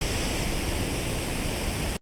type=noise with comb filter; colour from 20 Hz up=pink; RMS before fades=-27 dBFS; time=0.01-1.97 s; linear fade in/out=5 ms; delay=0.37 ms; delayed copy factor=+0.5; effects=low-pass 10000 Hz 12 dB/octave + Opus 48 kbps